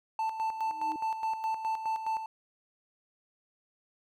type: tone with tremolo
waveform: triangle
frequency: 885 Hz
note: A5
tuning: 10 cents sharp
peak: -26 dBFS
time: 0.19-2.26 s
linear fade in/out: 2 ms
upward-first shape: square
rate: 4.8 Hz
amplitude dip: 60%
type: tone with exponential growth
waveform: sine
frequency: 313.1 Hz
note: D#4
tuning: 11 cents sharp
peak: -36 dBFS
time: 0.52-0.96 s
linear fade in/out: 1 ms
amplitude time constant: 95 ms
effects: none